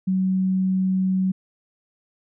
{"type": "tone", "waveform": "sine", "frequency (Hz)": 187.9, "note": "F#3", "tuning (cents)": 27, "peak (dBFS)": -18, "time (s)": [0.07, 1.32], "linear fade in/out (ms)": 10, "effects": []}